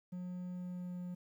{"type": "tone with pitch glide", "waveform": "triangle", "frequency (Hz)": [180, 178.65], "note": ["F#3", "F3"], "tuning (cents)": [-47, 40], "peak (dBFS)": -38, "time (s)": [0.12, 1.15], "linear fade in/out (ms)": 10, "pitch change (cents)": -13, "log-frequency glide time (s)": [0.54, 1.01], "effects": ["12-bit"]}